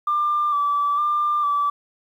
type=tone with vibrato; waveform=sine; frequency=1174.7 Hz; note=D6; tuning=in tune; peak=-17 dBFS; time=0.07-1.7 s; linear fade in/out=5 ms; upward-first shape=square; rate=1.1 Hz; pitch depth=27 cents each way; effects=tanh soft clip ceiling -13 dBFS + 9-bit